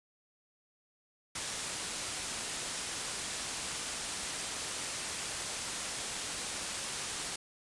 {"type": "low-pass noise", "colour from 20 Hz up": "white", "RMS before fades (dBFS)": -39, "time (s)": [1.35, 7.36], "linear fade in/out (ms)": 5, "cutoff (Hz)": 10000, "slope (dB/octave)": 48, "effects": ["resampled to 24000 Hz"]}